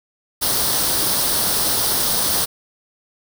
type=noise with comb filter; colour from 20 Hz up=white; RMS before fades=-19 dBFS; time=0.41-2.46 s; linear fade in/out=20 ms; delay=0.21 ms; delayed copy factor=+0.6; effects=none